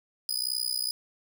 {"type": "tone with amplitude modulation", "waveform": "sawtooth", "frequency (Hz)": 4978, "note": "D#8", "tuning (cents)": 0, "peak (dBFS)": -21, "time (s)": [0.29, 0.91], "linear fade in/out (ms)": 0, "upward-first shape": "sine", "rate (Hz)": 62.2, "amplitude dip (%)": 100, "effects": []}